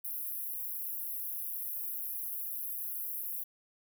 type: high-pass noise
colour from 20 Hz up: pink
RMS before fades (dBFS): -38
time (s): 0.04-3.44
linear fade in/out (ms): 10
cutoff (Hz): 11000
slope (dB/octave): 96
effects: none